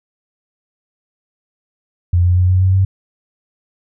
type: tone with pitch steps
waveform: sine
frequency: 87.8 / 89.28 / 90.79 / 92.32 / 93.88 / 95.47 Hz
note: F2 / F2 / F#2 / F#2 / F#2 / G2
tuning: +10 / +39 / -32 / -3 / +26 / -45 cents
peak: -9 dBFS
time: 2.13-2.85 s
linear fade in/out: 5 ms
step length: 120 ms
effects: none